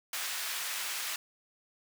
pink high-pass noise, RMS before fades -36 dBFS, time 0.13-1.16 s, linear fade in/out 2 ms, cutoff 1500 Hz, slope 12 dB/octave, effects none

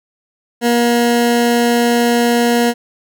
20% pulse tone, 237.7 Hz, A#3, 34 cents sharp, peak -6 dBFS, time 0.61-2.74 s, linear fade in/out 50 ms, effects none

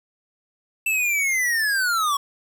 square linear sweep, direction down, 2666 to 1100 Hz, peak -20 dBFS, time 0.86-2.17 s, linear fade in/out 5 ms, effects 8-bit

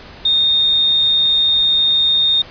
sine tone, 3674 Hz, A#7, 26 cents flat, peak -11 dBFS, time 0.25-2.42 s, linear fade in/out 5 ms, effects pink hiss -37 dBFS RMS until 2.5 s + resampled to 11025 Hz

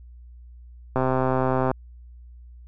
click train, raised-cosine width 1 ms, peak -9 dBFS, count 99, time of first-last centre 0.96-1.714 s, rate 130 Hz, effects added 60 Hz sine -42 dBFS peak until 2.67 s

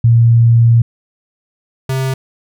sine / square tone pair in turn, 116.54 / 132.41 Hz, A#2 / C3, 0 / +21 cents, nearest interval major second, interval 221 cents, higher second, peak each -5 / -15 dBFS, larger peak first, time 0.04-0.82 / 1.89-2.14 s, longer first, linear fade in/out 5 ms, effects none

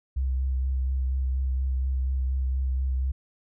sine tone with vibrato, 65.3 Hz, C2, 3 cents flat, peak -23 dBFS, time 0.16-3.12 s, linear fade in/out 10 ms, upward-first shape sine, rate 4.2 Hz, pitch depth 22 cents each way, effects none

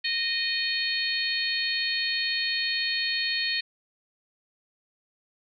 harmonic tone, 618 Hz, D#5, 12 cents flat, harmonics 3 / 4 / 5 / 6 / 7, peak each -31 / -31 / -34 / -34 / -29 dBFS, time 0.04-3.61 s, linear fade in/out 10 ms, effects none

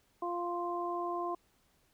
harmonic tone, 348.7 Hz, F4, 3 cents flat, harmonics 1 / 2 / 3, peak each -37 / -38 / -37 dBFS, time 0.22-1.35 s, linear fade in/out 5 ms, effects pink hiss -71 dBFS RMS until 1.93 s

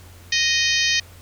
harmonic tone, 621 Hz, D#5, 3 cents flat, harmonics 3 / 4 / 5 / 6 / 7 / 8 / 9 / 10, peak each -23 / -24 / -25 / -26 / -26 / -27 / -28 / -28 dBFS, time 0.32-1 s, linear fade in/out 5 ms, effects added 88 Hz sine -43 dBFS peak until 1.21 s + pink hiss -48 dBFS RMS until 1.21 s

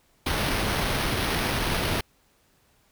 pink noise with sample-and-hold, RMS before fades -26 dBFS, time 0.26-2.01 s, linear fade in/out 5 ms, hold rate 7350 Hz, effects pink hiss -64 dBFS RMS until 2.91 s

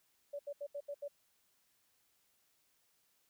sine tone bursts, 573 Hz, D5, 43 cents flat, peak -39 dBFS, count 6, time 0.33-1.082 s, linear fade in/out 10 ms, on 62 ms, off 76 ms, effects white hiss -75 dBFS RMS until 3.29 s

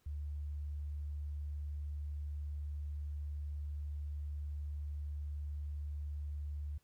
sine tone, 73.42 Hz, D2, in tune, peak -38 dBFS, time 0.06-6.78 s, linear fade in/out 5 ms, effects pink hiss -75 dBFS RMS until 6.83 s

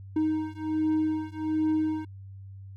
triangle beating tone pair, 311.1 / 312.4 Hz, D#4 / D#4, 0 / +7 cents, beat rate 1.3 Hz, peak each -26 / -26 dBFS, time 0.16-2.05 s, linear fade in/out 5 ms, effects added 97 Hz sine -41 dBFS peak until 2.76 s

